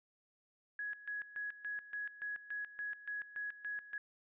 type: tone with tremolo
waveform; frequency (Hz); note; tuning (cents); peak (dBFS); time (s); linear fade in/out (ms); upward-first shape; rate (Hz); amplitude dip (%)
sine; 1674; G#6; +13; -38; 0.79-3.98; 2; square; 3.5; 80
effects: resampled to 8000 Hz